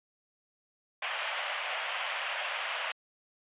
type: band-pass noise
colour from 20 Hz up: white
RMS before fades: -35 dBFS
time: 1.02-2.92 s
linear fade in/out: 5 ms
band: 560 to 3200 Hz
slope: 48 dB/octave
effects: resampled to 8000 Hz